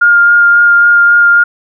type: tone with vibrato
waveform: sine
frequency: 1410 Hz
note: F6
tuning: 16 cents sharp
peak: -3 dBFS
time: 0.01-1.44 s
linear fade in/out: 10 ms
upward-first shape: sine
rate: 3.7 Hz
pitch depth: 11 cents each way
effects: none